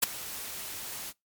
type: noise with ADSR envelope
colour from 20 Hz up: white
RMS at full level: -20 dBFS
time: 0.02-1.13 s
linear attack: 14 ms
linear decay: 9 ms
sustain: -19 dB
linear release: 42 ms
effects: noise-tail reverb RT60 0.2 s tail -25 dB re dry + MP3 96 kbps